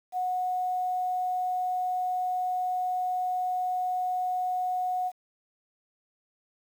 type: tone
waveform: sine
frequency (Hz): 732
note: F#5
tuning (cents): -19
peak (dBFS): -26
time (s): 0.12-5.12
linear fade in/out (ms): 50
effects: 9-bit